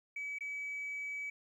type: tone with dropouts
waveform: sine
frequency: 2285 Hz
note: D7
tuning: 48 cents flat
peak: -36 dBFS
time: 0.16-1.3 s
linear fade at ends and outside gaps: 5 ms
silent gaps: 0.386-0.407 s
effects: tanh soft clip ceiling -35 dBFS + 12-bit